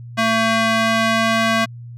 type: tone with band-pass filter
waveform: square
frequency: 224.9 Hz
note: A3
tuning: 38 cents sharp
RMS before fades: -17 dBFS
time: 0.17-1.66 s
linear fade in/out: 20 ms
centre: 1800 Hz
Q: 0.68
effects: added 119 Hz sine -32 dBFS peak until 1.97 s